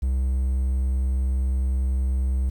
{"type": "tone", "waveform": "triangle", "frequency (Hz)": 65.1, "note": "C2", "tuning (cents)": -8, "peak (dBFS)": -18, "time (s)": [0.02, 2.5], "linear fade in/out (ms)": 10, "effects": ["9-bit"]}